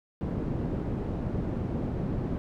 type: low-pass noise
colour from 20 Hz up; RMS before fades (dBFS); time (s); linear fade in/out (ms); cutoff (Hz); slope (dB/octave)
white; -31; 0.21-2.38; 0; 260; 12
effects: none